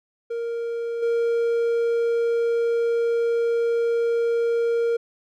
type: tone with level steps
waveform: triangle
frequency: 466.2 Hz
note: A#4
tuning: in tune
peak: -23 / -17 dBFS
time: 0.3-4.97 s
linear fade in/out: 10 ms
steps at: 1.02 s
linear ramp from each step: 10 ms
effects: none